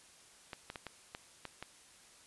clicks, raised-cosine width 0.3 ms, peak -26 dBFS, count 7, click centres 0.532 / 0.701 / 0.758 / 0.867 / 1.149 / 1.453 / 1.626 s, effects white hiss -60 dBFS RMS until 2.26 s + resampled to 24000 Hz

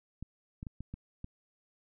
clicks, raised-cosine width 5 ms, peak -28 dBFS, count 6, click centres 0.226 / 0.629 / 0.668 / 0.806 / 0.94 / 1.244 s, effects none

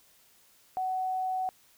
sine tone, 748 Hz, F#5, 19 cents sharp, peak -28 dBFS, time 0.77-1.49 s, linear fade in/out 0 ms, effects white hiss -62 dBFS RMS until 1.77 s

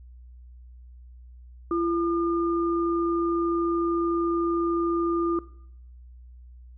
sine tone pair together, 339.2 / 1208.8 Hz, E4 / D6, +50 / +50 cents, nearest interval octave + minor seventh, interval 2200 cents, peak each -23 / -29 dBFS, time 1.71-5.39 s, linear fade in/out 2 ms, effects noise-tail reverb RT60 0.7 s tail -19 dB re dry + added 61 Hz sine -44 dBFS peak until 6.77 s

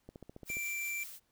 click train, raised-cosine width 2 ms, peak -34 dBFS, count 8, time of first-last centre 0.09-0.569 s, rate 14.6 Hz
blue noise with tremolo, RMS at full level -46 dBFS, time 0.45-1.2 s, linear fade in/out 50 ms, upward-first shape sine, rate 5.5 Hz, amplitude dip 30%
square tone, 2348 Hz, D7, 1 cent flat, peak -36 dBFS, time 0.49-1.04 s, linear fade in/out 10 ms
effects pink hiss -75 dBFS RMS until 1.31 s

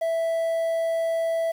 triangle tone with quantisation, 659.3 Hz, E5, in tune, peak -20 dBFS, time 0.01-1.52 s, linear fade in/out 10 ms, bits 8, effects none

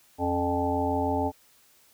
harmonic tone with a mistuned harmonic, 86.6 Hz, F2, 14 cents flat, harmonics 1 / 3 / 5 / 7 / 9 / 10, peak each -32 / -29 / -32 / -32 / -31 / -31 dBFS, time 0.18-1.32 s, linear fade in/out 50 ms, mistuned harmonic 3, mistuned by +85 cents, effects white hiss -60 dBFS RMS until 1.93 s

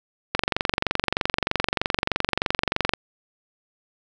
click train, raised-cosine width 0.3 ms, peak -4 dBFS, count 61, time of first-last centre 0.35-2.936 s, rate 23.2 Hz, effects none

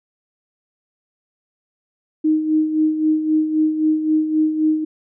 sine tone with tremolo, 311.1 Hz, D#4, in tune, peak -12 dBFS, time 2.24-4.85 s, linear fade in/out 10 ms, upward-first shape sine, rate 3.8 Hz, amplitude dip 60%, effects none

